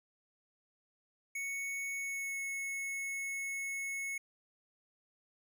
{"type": "tone with pitch glide", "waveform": "square", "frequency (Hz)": [2217, 2195], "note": ["C#7", "C#7"], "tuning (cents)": [0, -18], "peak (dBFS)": -37, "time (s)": [1.35, 4.18], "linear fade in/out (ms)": 5, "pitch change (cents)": -18, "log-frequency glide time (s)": [1.95, 2.39], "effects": []}